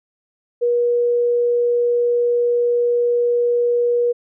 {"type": "tone", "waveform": "sine", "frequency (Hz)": 480.2, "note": "B4", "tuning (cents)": -49, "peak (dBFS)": -14, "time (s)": [0.61, 4.13], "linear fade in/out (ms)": 20, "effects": []}